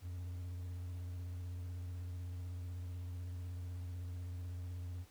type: tone with vibrato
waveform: triangle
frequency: 88.8 Hz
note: F2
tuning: 29 cents sharp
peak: -39 dBFS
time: 0.01-5.06 s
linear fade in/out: 50 ms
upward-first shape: triangle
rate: 16 Hz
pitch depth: 52 cents each way
effects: pink hiss -65 dBFS RMS until 5.1 s